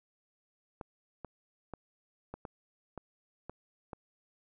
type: clicks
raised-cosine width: 1 ms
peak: -27 dBFS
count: 8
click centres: 0.812 / 1.247 / 1.737 / 2.34 / 2.452 / 2.977 / 3.496 / 3.932 s
effects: none